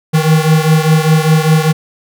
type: beating tone pair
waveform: square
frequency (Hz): 155.7 / 160.7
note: D#3 / E3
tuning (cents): +2 / -44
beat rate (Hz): 5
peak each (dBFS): -10 / -13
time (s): 0.13-1.73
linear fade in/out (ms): 20
effects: none